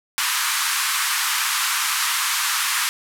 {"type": "band-pass noise", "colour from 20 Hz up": "pink", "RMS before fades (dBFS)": -22, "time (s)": [0.18, 2.89], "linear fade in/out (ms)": 0, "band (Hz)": [1000, 14000], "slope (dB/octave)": 48, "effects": []}